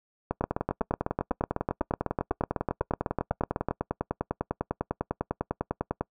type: two click trains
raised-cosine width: 1 ms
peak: -13 / -13 dBFS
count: 58 / 27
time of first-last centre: 0.31-6.01 / 0.44-3.686 s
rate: 10 / 8.01 Hz
effects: noise-tail reverb RT60 0.1 s tail -25 dB re dry